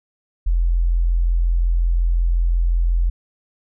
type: tone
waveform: sine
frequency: 42.78 Hz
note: F1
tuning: 35 cents flat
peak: -14 dBFS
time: 0.46-3.1 s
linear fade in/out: 10 ms
effects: none